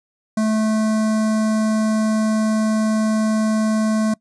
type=tone with notch filter; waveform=square; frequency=217.6 Hz; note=A3; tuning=19 cents flat; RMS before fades=-18 dBFS; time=0.37-4.14 s; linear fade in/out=5 ms; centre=2900 Hz; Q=0.7; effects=noise-tail reverb RT60 0.1 s tail -23 dB re dry + resampled to 22050 Hz